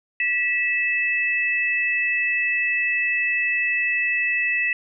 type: tone pair together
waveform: sine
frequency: 1952 / 2620 Hz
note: B6 / E7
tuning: -21 / -11 cents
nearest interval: perfect fourth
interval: 510 cents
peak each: -22 dBFS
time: 0.2-4.73 s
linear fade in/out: 2 ms
effects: none